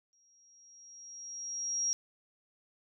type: tone with exponential growth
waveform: sine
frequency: 5640 Hz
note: F8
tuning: 16 cents sharp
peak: -27 dBFS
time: 0.13-1.93 s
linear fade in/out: 0 ms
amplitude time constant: 390 ms
effects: none